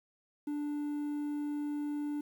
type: tone with quantisation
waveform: triangle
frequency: 293.7 Hz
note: D4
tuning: in tune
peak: -31 dBFS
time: 0.47-2.21 s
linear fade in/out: 5 ms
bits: 10
effects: none